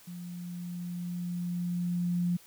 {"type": "tone with level ramp", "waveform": "sine", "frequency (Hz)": 175.7, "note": "F3", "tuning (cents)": 11, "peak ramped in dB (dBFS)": [-39, -25], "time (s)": [0.07, 2.37], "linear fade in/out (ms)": 10, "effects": ["white hiss -56 dBFS RMS until 2.46 s"]}